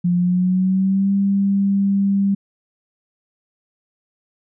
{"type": "tone with pitch glide", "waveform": "sine", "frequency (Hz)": [176.2, 197.78], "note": ["F3", "G3"], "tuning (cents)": [16, 16], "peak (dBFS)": -14, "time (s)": [0.04, 2.35], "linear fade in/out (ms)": 10, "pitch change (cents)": 200, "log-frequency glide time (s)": [0.15, 1.12], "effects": []}